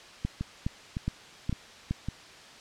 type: two click trains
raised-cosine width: 5 ms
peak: -19 / -16 dBFS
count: 4 / 5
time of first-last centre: 0.41-2.086 / 0.25-1.91 s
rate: 1.79 / 2.41 Hz
effects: white hiss -49 dBFS RMS until 2.6 s + low-pass 5000 Hz 12 dB/octave